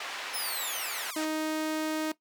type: band-pass noise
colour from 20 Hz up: white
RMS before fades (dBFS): -38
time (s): 0-1.11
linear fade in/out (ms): 5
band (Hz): 630 to 2900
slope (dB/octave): 12
type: linear sweep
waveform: 5% pulse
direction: down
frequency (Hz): 5370 to 467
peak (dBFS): -26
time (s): 0.33-1.26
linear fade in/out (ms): 20
type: tone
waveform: sawtooth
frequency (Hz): 312.1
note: D#4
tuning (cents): +5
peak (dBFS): -25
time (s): 1.16-2.12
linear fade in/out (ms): 5
effects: noise-tail reverb RT60 0.1 s tail -17 dB re dry